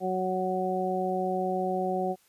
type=harmonic tone; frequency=185.5 Hz; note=F#3; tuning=5 cents sharp; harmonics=1 / 2 / 3 / 4; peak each=-33 / -31 / -33 / -30 dBFS; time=0-2.16 s; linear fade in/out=50 ms; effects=white hiss -64 dBFS RMS until 2.28 s + resampled to 32000 Hz